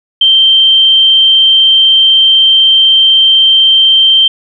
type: tone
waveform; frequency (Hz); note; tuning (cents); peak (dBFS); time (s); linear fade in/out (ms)
sine; 3136; G7; 0; -3; 0.21-4.28; 5
effects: none